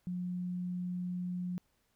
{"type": "tone", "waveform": "sine", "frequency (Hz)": 179.3, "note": "F3", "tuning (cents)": 46, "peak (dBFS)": -34, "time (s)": [0.07, 1.58], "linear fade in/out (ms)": 0, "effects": ["pink hiss -75 dBFS RMS until 1.95 s"]}